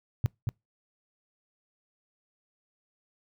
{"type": "tone with echo", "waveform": "sine", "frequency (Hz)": 115.7, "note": "A#2", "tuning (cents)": -13, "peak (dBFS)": -20, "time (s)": [0.24, 0.26], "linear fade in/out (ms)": 0, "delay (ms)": 230, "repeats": 1, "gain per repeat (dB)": -5, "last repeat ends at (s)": 0.49, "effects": ["noise-tail reverb RT60 0.2 s tail -26 dB re dry"]}